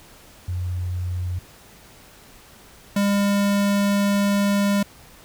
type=tone pair in turn; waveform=sine / square; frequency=90 / 201.4 Hz; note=F#2 / G3; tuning=-47 / +47 cents; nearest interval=octave + major second; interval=1394 cents; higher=second; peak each=-23 / -18 dBFS; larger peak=second; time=0.48-1.39 / 2.96-4.83 s; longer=second; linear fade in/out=5 ms; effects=pink hiss -48 dBFS RMS until 5.24 s